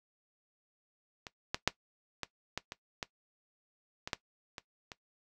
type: clicks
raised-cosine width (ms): 0.2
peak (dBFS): -25 / -13 / -7 / -18 / -17 / -23 / -18 / -21 / -14 / -24 / -26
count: 11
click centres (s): 1.268 / 1.545 / 1.676 / 2.233 / 2.576 / 2.721 / 3.028 / 4.075 / 4.132 / 4.582 / 4.918
effects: noise-tail reverb RT60 0.1 s tail -17 dB re dry